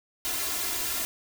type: noise with comb filter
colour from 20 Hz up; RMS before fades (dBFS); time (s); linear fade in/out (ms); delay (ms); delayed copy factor
white; -30; 0.25-1.05; 0; 2.9; +0.7
effects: none